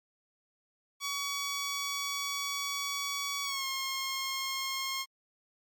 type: tone with pitch glide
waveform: 10% pulse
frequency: 1130 to 1073.4 Hz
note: C#6 to C6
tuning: +33 to +44 cents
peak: -24 dBFS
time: 1-5.06 s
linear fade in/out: 50 ms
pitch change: -89 cents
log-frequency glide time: 3.44-3.65 s
effects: MP3 96 kbps